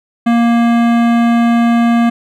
sine tone with hard clipping, 234.3 Hz, A#3, 9 cents sharp, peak -10 dBFS, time 0.26-2.1 s, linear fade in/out 10 ms, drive 17 dB, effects none

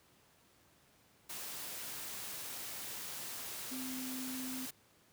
sine tone in noise, 258.1 Hz, C4, 23 cents flat, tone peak -41 dBFS, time 3.71-4.66 s, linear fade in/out 10 ms, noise white, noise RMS -44 dBFS, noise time 1.29-4.71 s, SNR 0 dB, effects pink hiss -67 dBFS RMS until 5.12 s + high-pass 80 Hz 12 dB/octave

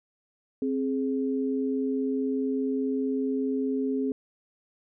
sine tone pair together, 264.2 / 419.4 Hz, C4 / G#4, +17 / +17 cents, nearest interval minor sixth, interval 800 cents, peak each -26 / -30 dBFS, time 0.62-4.12 s, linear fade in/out 2 ms, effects none

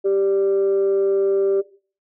sine tone pair together, 392 / 588.3 Hz, G4 / D5, 0 / +3 cents, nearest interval perfect fifth, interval 703 cents, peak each -15 / -25 dBFS, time 0.04-1.62 s, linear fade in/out 20 ms, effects noise-tail reverb RT60 0.4 s tail -17 dB re dry + tanh soft clip ceiling -11 dBFS

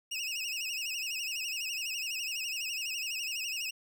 25% pulse tone with vibrato, 2692 Hz, E7, 36 cents sharp, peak -30 dBFS, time 0.11-3.71 s, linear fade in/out 10 ms, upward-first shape sine, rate 12 Hz, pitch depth 120 cents each way, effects none

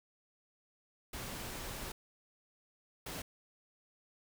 pink noise bursts at uneven times, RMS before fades -43 dBFS, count 2, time 1.13-1.92 / 3.06-3.22 s, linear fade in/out 5 ms, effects none

